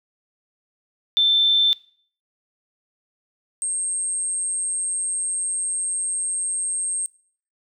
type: tone pair in turn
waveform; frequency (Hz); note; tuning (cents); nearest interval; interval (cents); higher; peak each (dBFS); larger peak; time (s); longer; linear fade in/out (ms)
sine; 3549 / 8462; A7 / C9; +14 / +19; octave + minor third; 1505; second; -14 / -22; first; 1.17-1.73 / 3.62-7.06; second; 0
effects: noise-tail reverb RT60 0.5 s tail -21 dB re dry